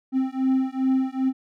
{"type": "beating tone pair", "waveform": "triangle", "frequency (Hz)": [261.6, 264.1], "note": ["C4", "C4"], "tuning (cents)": [0, 16], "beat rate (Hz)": 2.5, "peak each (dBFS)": -21, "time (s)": [0.12, 1.33], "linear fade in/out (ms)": 50, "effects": []}